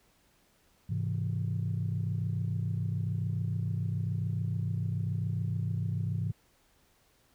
sine chord, Ab augmented, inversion none, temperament equal, 103.83 / 130.81 / 164.81 Hz, Ab2 / C3 / E3, 0 / 0 / 0 cents, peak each -31 / -34 / -34 dBFS, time 0.89-6.32 s, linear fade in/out 10 ms, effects tanh soft clip ceiling -22 dBFS + pink hiss -67 dBFS RMS until 7.34 s

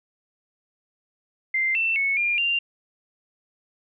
sine tone with pitch steps, 2088 / 2678 / 2205 / 2401 / 2783 Hz, C7 / E7 / C#7 / D7 / F7, -4 / +27 / -10 / +38 / -7 cents, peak -20 dBFS, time 1.54-2.59 s, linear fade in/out 5 ms, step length 210 ms, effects none

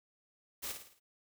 white noise with echo, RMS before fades -40 dBFS, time 0.62-0.73 s, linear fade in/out 20 ms, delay 54 ms, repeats 5, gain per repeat -6 dB, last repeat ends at 1 s, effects none

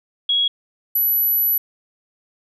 sine tone pair in turn, 3322 / 11873 Hz, G#7 / F#9, 0 / +5 cents, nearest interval octave + minor seventh, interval 2205 cents, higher second, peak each -15 dBFS, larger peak neither, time 0.29-0.48 / 0.95-1.58 s, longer second, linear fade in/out 5 ms, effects none

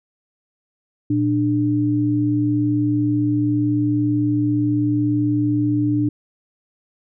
sine tone pair together, 117.8 / 297 Hz, A#2 / D4, +19 / +20 cents, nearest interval octave + major third, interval 1601 cents, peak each -21 / -17 dBFS, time 1.1-6.09 s, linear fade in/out 5 ms, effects none

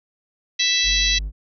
harmonic tone, 659.3 Hz, E5, in tune, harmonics 3 / 4 / 5 / 6 / 7 / 8 / 9, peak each -26 / -25 / -25 / -20 / -29 / -30 / -26 dBFS, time 0.59-1.19 s, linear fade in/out 10 ms
triangle tone, 50.6 Hz, G#1, 44 cents flat, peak -22 dBFS, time 0.83-1.32 s, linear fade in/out 50 ms
effects none

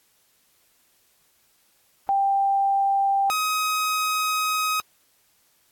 sine / sawtooth tone pair in turn, 789 / 1262.3 Hz, G5 / D#6, +11 / +25 cents, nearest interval minor sixth, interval 814 cents, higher second, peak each -18 dBFS, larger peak neither, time 2.09-3.3 / 3.3-4.8 s, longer second, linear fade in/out 0 ms, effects white hiss -63 dBFS RMS until 5.71 s + AAC 64 kbps

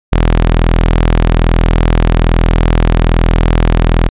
sawtooth tone, 41.2 Hz, E1, in tune, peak -3 dBFS, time 0.12-4.09 s, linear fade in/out 10 ms, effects resampled to 8000 Hz

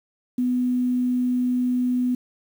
sine tone with quantisation, 249 Hz, B3, 14 cents sharp, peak -19 dBFS, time 0.38-2.15 s, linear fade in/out 5 ms, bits 8, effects none

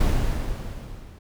brown noise with level ramp, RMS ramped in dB -18 to -43 dBFS, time 0-1.19 s, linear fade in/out 10 ms, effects none

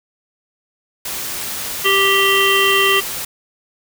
white noise, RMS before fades -25 dBFS, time 1.05-3.25 s, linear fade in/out 5 ms
harmonic tone, 392 Hz, G4, in tune, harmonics 1 / 3 / 5 / 7 / 8, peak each -18 / -18 / -18 / -18 / -18 dBFS, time 1.84-3.01 s, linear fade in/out 20 ms
effects none

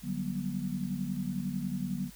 sine chord, G major seventh, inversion second, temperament equal with one note detuned, 146.83 / 185 / 196 / 241.4 Hz, D3 / F#3 / G3 / B3, 0 / 0 / 0 / -39 cents, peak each -39 / -35 / -37 / -37 dBFS, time 0.02-2.11 s, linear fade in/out 50 ms, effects added 50 Hz sine -54 dBFS peak until 2.15 s + white hiss -54 dBFS RMS until 2.15 s

